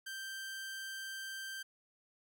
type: tone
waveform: sawtooth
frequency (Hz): 1568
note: G6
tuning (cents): 0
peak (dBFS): -38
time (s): 0.06-1.63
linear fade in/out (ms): 10
effects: none